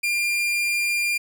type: tone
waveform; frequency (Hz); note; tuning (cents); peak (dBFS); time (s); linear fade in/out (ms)
40% pulse; 2398; D7; +36; -20; 0.03-1.18; 10
effects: none